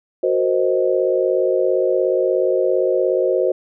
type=chord; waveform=sine; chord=C half-diminished seventh; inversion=second; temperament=equal; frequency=370 / 466.2 / 523.3 / 622.3 Hz; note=Gb4 / Bb4 / C5 / Eb5; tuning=0 / 0 / 0 / 0 cents; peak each=-19 / -23 / -18 / -23 dBFS; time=0.23-3.52 s; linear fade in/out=5 ms; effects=none